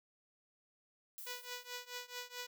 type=noise with exponential decay; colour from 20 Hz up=violet; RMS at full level=-47 dBFS; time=1.18-2.24 s; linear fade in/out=0 ms; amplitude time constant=230 ms
type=tone with tremolo; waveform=5% pulse; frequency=491.9 Hz; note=B4; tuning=7 cents flat; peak=-29 dBFS; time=1.26-2.47 s; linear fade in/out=10 ms; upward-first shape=triangle; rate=4.6 Hz; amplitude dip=95%
effects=none